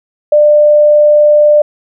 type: tone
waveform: sine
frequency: 596 Hz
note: D5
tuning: 25 cents sharp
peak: -3 dBFS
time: 0.32-1.62 s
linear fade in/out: 5 ms
effects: none